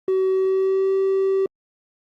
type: tone with pitch glide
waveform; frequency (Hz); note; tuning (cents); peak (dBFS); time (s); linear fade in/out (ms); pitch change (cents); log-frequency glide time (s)
triangle; 378.3 to 386; F#4 to G4; +38 to -27; -14; 0.08-1.46; 2; +35; 0.3-0.93
effects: tanh soft clip ceiling -11 dBFS + Opus 24 kbps